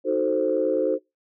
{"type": "chord", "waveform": "sine", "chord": "D# diminished seventh", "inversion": "none", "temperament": "equal", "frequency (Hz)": [311.1, 370, 440, 523.3], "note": ["D#4", "F#4", "A4", "C5"], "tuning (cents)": [0, 0, 0, 0], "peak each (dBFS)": [-27, -26, -25, -23], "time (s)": [0.04, 0.99], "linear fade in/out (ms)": 50, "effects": ["noise-tail reverb RT60 0.2 s tail -23 dB re dry", "tanh soft clip ceiling -10 dBFS"]}